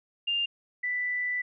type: tone pair in turn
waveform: sine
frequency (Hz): 2802 / 1981.3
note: F7 / B6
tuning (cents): +5 / +5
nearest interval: tritone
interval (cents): 600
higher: first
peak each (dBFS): -25 / -27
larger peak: first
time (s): 0.27-0.46 / 0.83-1.42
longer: second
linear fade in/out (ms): 10
effects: none